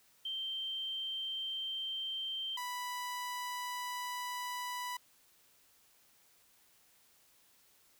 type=tone pair in turn; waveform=sine / sawtooth; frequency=3136 / 987.8 Hz; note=G7 / B5; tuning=0 / 0 cents; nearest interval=octave + minor sixth; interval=2000 cents; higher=first; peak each=-36 / -34 dBFS; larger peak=second; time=0.25-2.57 / 2.57-4.97 s; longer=second; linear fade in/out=5 ms; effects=white hiss -67 dBFS RMS until 7.99 s